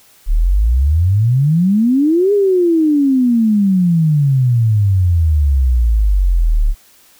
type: exponential two-way sweep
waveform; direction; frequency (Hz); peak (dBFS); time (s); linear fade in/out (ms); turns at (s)
sine; up then down; 34.65 to 415.3 to 34.65; -9; 0.26-6.75; 50; 2.33
effects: white hiss -48 dBFS RMS until 7.19 s